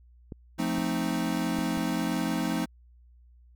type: clicks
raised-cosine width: 3 ms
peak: -25 dBFS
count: 4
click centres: 0.322 / 0.783 / 1.587 / 1.775 s
type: chord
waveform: square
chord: F dominant seventh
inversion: none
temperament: equal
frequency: 174.61 / 220 / 261.6 / 311.1 Hz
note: F3 / A3 / C4 / Eb4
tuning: 0 / 0 / 0 / 0 cents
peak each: -33 dBFS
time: 0.58-2.66 s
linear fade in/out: 20 ms
effects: added 60 Hz sine -53 dBFS peak until 3.55 s